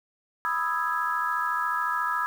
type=chord; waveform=sine; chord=E major seventh; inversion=second; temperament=equal; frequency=987.8 / 1244.5 / 1318.5 / 1661.2 Hz; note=B5 / D#6 / E6 / G#6; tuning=0 / 0 / 0 / 0 cents; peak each=-30 dBFS; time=0.45-2.26 s; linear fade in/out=0 ms; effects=8-bit